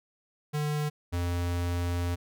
square tone pair in turn, 149.4 / 87.36 Hz, D3 / F2, +30 / +1 cents, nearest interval major sixth, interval 929 cents, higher first, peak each -28 / -28 dBFS, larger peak neither, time 0.53-0.9 / 1.12-2.16 s, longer second, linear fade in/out 20 ms, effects none

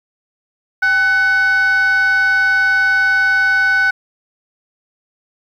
sine tone with frequency modulation, 1500 Hz, F#6, 23 cents sharp, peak -8 dBFS, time 0.82-3.91 s, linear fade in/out 10 ms, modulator 710 Hz, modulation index 0.39, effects tanh soft clip ceiling -10 dBFS + 8-bit

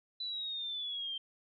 sine linear sweep, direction down, 3996 to 3136 Hz, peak -36 dBFS, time 0.2-1.18 s, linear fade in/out 5 ms, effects none

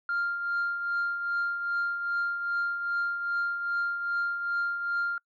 sine tone with tremolo, 1396.9 Hz, F6, in tune, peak -23 dBFS, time 0.09-5.18 s, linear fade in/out 2 ms, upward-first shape triangle, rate 2.5 Hz, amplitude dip 60%, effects noise-tail reverb RT60 0.1 s tail -26 dB re dry + tanh soft clip ceiling -23 dBFS

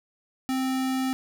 square tone, 261.6 Hz, C4, in tune, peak -25 dBFS, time 0.49-1.13 s, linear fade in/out 0 ms, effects none

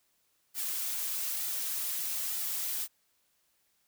blue noise with flanger, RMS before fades -34 dBFS, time 0.54-2.88 s, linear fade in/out 50 ms, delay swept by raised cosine 1.8 to 5.3 ms, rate 1.1 Hz, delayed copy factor -0.5, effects white hiss -73 dBFS RMS until 3.87 s

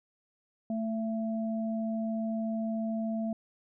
sine tone pair together, 221.6 / 670 Hz, A3 / E5, +13 / +28 cents, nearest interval octave + perfect fifth, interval 1915 cents, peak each -30 / -37 dBFS, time 0.7-3.33 s, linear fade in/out 2 ms, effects none

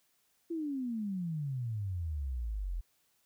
sine exponential sweep, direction down, 342.9 to 41 Hz, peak -33 dBFS, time 0.5-2.81 s, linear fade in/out 10 ms, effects white hiss -73 dBFS RMS until 3.25 s

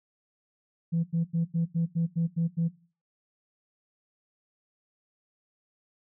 sine tone bursts, 166.9 Hz, E3, 22 cents sharp, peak -22 dBFS, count 9, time 0.92-2.688 s, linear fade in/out 20 ms, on 120 ms, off 86 ms, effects noise-tail reverb RT60 0.4 s tail -18 dB re dry + tanh soft clip ceiling -20 dBFS

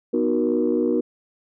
sine chord, B major seventh, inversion none, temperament equal with one note detuned, 246.9 / 311.1 / 370 / 472.9 Hz, B3 / D#4 / F#4 / A#4, 0 / 0 / 0 / +25 cents, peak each -23 dBFS, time 0.13-1.01 s, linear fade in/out 10 ms, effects tanh soft clip ceiling -10 dBFS

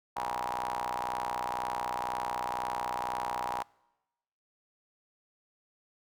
sawtooth ring-modulated tone, 62 Hz, B1, 7 cents sharp, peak -25 dBFS, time 0.16-3.63 s, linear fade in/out 10 ms, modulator 888 Hz, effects noise-tail reverb RT60 1.0 s tail -25 dB re dry

